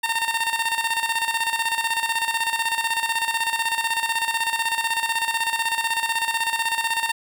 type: tone with tremolo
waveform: 15% pulse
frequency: 912 Hz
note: A#5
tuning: 38 cents flat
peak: -13 dBFS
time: 0.03-7.12 s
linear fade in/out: 10 ms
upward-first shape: square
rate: 16 Hz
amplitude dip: 60%
effects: none